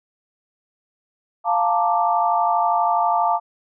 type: chord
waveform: sine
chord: Bb major seventh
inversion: second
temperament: equal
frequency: 698.5 / 880 / 932.3 / 1174.7 Hz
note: F5 / A5 / Bb5 / D6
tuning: 0 / 0 / 0 / 0 cents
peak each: -20 / -20 / -26 / -23 dBFS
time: 1.44-3.4 s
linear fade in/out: 50 ms
effects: none